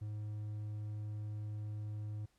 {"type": "tone", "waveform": "triangle", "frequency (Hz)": 105.7, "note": "G#2", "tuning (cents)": 31, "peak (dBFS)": -37, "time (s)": [0.01, 2.26], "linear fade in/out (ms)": 10, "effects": ["pink hiss -75 dBFS RMS until 2.38 s", "low-pass 11000 Hz 12 dB/octave"]}